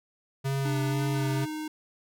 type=tone with vibrato; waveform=square; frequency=135.1 Hz; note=C#3; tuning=44 cents flat; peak=-27 dBFS; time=0.44-1.46 s; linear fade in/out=20 ms; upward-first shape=sine; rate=2 Hz; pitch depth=23 cents each way
type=tone with pitch glide; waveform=square; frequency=298.3 to 308.5 Hz; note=D4 to D#4; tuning=+27 to -15 cents; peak=-33 dBFS; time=0.65-1.68 s; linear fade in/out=5 ms; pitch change=+58 cents; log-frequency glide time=1.02-1.42 s
effects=none